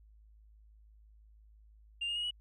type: tone with pitch steps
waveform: sine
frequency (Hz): 2794 / 2838 / 2883 / 2928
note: F7 / F7 / F#7 / F#7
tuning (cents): 0 / +27 / -46 / -19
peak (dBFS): -31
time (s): 2.01-2.31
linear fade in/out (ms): 10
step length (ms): 75
effects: tanh soft clip ceiling -31 dBFS + added 53 Hz sine -57 dBFS peak until 2.4 s